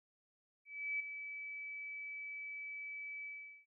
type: tone with ADSR envelope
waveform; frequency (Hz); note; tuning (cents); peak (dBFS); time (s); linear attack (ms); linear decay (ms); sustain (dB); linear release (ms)
sine; 2298; D7; -38; -34; 0.65-3.66; 350; 6; -9; 410
effects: none